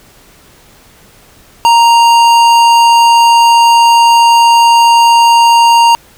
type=tone with tanh clipping; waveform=sine; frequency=932.3 Hz; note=A#5; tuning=in tune; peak=-5 dBFS; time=1.65-5.95 s; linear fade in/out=0 ms; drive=17 dB; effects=pink hiss -42 dBFS RMS until 6.17 s